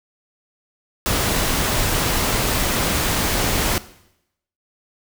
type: noise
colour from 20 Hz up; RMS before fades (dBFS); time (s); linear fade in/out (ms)
pink; -20; 1.06-3.78; 0
effects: noise-tail reverb RT60 0.8 s tail -17 dB re dry